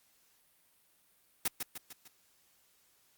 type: noise with echo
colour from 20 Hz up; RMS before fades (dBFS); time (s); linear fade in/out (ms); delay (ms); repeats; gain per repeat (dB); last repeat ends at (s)
white; -30; 1.45-1.48; 5; 150; 4; -6; 2.08
effects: white hiss -69 dBFS RMS until 3.17 s + Opus 48 kbps